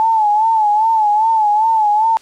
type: tone with vibrato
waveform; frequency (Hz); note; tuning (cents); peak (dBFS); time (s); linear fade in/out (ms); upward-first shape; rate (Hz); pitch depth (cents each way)
sine; 866; A5; -28; -10; 0-2.17; 0; sine; 2.5; 77
effects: white hiss -45 dBFS RMS until 2.21 s + low-pass 7000 Hz 12 dB/octave